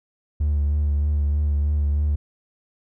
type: tone with vibrato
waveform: triangle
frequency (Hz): 73.42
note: D2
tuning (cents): 0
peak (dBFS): -15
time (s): 0.4-2.16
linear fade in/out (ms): 10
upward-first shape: sine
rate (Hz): 3.2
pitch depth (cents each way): 28
effects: tanh soft clip ceiling -13 dBFS